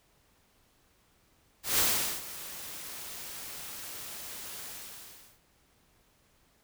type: noise with ADSR envelope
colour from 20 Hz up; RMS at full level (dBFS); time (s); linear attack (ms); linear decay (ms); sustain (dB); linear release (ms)
white; -25; 1.63-5.4; 150; 430; -17; 760
effects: pink hiss -67 dBFS RMS until 6.63 s